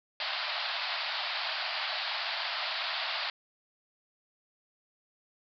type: band-pass noise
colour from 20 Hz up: white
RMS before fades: -34 dBFS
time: 0.2-3.3 s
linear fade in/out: 2 ms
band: 600 to 4800 Hz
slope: 96 dB/octave
effects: none